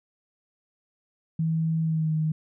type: tone with pitch glide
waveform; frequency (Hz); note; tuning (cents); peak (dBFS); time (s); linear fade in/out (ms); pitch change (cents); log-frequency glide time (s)
sine; 161.5 to 156.45; E3 to D#3; -35 to +10; -22; 1.39-2.32; 5; -55; 1.82-2.13
effects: none